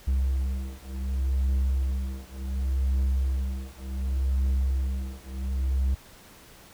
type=beating tone pair; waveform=triangle; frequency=65.7 / 66.38 Hz; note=C2 / C2; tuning=+8 / +26 cents; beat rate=0.68 Hz; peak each=-25 dBFS; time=0.07-5.95 s; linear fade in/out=10 ms; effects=pink hiss -51 dBFS RMS until 6.73 s